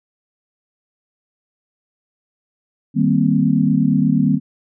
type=chord; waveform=sine; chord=C minor seventh; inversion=first; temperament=equal; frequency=155.56 / 196 / 233.1 / 261.6 Hz; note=Eb3 / G3 / Bb3 / C4; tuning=0 / 0 / 0 / 0 cents; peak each=-18 dBFS; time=2.94-4.4 s; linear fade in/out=50 ms; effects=none